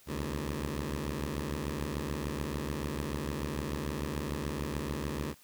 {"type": "beating tone pair", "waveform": "10% pulse", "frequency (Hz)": [69.7, 76.5], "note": ["C#2", "D#2"], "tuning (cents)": [10, -29], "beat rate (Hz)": 6.8, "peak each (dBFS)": -28, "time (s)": [0.06, 5.35], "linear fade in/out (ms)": 50, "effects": ["white hiss -60 dBFS RMS until 5.43 s"]}